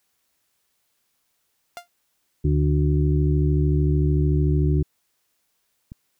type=tone with exponential decay; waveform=sawtooth; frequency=698.5 Hz; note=F5; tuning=in tune; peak=-26 dBFS; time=1.77-1.88 s; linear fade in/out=0 ms; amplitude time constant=22 ms
type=harmonic tone; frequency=73.42 Hz; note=D2; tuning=in tune; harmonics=1 / 2 / 4 / 5; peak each=-20 / -20 / -27 / -28 dBFS; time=2.44-4.83 s; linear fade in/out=10 ms
type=click; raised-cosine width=5 ms; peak=-25 dBFS; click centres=5.919 s
effects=white hiss -71 dBFS RMS until 6.19 s